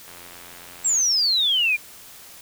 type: click train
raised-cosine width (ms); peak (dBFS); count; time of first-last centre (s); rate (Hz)
0.3; -27; 82; 0.08-1.009; 87.2
type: exponential sweep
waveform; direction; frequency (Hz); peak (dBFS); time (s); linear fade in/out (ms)
sine; down; 7740 to 2349; -17; 0.84-1.77; 20
effects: white hiss -44 dBFS RMS until 2.41 s